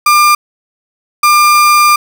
35% pulse tone pair in turn, 1197 / 1197 Hz, D6 / D6, +33 / +33 cents, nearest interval unison, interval 0 cents, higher neither, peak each -3 dBFS, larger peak neither, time 0.06-0.35 / 1.23-1.96 s, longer second, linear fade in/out 5 ms, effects none

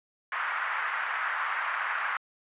pink band-pass noise, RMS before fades -31 dBFS, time 0.32-2.17 s, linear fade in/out 2 ms, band 1100 to 1900 Hz, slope 24 dB/octave, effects resampled to 8000 Hz

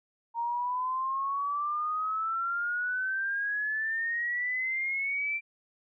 sine exponential sweep, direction up, 926 to 2357 Hz, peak -28 dBFS, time 0.34-5.41 s, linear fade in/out 50 ms, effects none

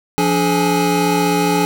square tone cluster, 173.4 / 288.3 / 425.2 / 830 Hz, F3 / D4 / G#4 / G#5, -12 / -32 / +41 / -1 cents, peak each -20 dBFS, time 0.18-1.65 s, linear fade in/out 0 ms, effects none

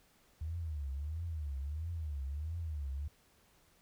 sine tone with vibrato, 75.8 Hz, D#2, 45 cents flat, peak -36 dBFS, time 0.41-3.08 s, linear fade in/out 5 ms, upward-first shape triangle, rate 1.5 Hz, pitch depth 230 cents each way, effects pink hiss -68 dBFS RMS until 3.81 s

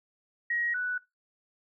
sine tone pair in turn, 1894 / 1482.7 Hz, A#6 / F#6, +27 / +3 cents, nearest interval major third, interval 424 cents, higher first, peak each -27 / -28 dBFS, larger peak first, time 0.5-0.74 / 0.74-0.98 s, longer neither, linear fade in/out 5 ms, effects noise-tail reverb RT60 0.2 s tail -20 dB re dry

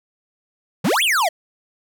square exponential two-way sweep, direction up then down, 139.7 to 3520 to 600 Hz, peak -16 dBFS, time 0.84-1.29 s, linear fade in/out 10 ms, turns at 1.03 s, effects none

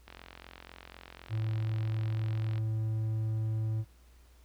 click train, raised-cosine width 0.3 ms, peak -30 dBFS, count 111, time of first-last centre 0.08-2.58 s, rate 44 Hz
triangle tone, 110 Hz, A2, in tune, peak -27 dBFS, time 1.29-3.85 s, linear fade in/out 50 ms
effects added 60 Hz sine -56 dBFS peak until 4.44 s + pink hiss -66 dBFS RMS until 4.44 s

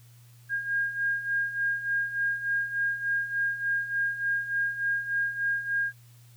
sine beating tone pair, 1618 / 1621.4 Hz, G#6 / G#6, -46 / -42 cents, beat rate 3.4 Hz, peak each -32 / -27 dBFS, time 0.49-5.93 s, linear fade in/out 50 ms, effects added 119 Hz sine -51 dBFS peak until 6.36 s + white hiss -61 dBFS RMS until 6.36 s

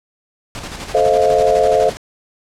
pink noise with tremolo, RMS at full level -27 dBFS, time 0.55-1.97 s, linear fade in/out 0 ms, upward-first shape square, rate 12 Hz, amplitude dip 45%
sine chord, F dominant seventh, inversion first, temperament just, 436.5 / 523.8 / 628.6 / 698.5 Hz, A4 / C5 / Eb5 / F5, -14 / +2 / +18 / 0 cents, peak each -16 dBFS, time 0.94-1.9 s, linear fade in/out 10 ms
effects low-pass 8000 Hz 12 dB/octave

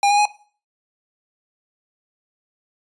square tone with pitch steps, 808 / 820.2 / 832.6 Hz, G#5 / G#5 / G#5, -48 / -22 / +4 cents, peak -14 dBFS, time 0.03-0.255 s, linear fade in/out 2 ms, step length 75 ms, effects noise-tail reverb RT60 0.4 s tail -17 dB re dry + resampled to 22050 Hz

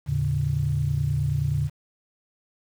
sine tone cluster, 81.6 / 113.2 / 142.6 Hz, E2 / A2 / C#3, -17 / +50 / +49 cents, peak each -28 / -27 / -23 dBFS, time 0.06-1.7 s, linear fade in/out 50 ms, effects tanh soft clip ceiling -12 dBFS + 8-bit

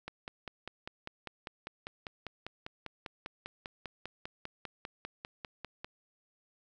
click train, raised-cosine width 0.3 ms, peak -24 dBFS, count 30, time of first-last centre 0.08-5.845 s, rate 5.03 Hz, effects none

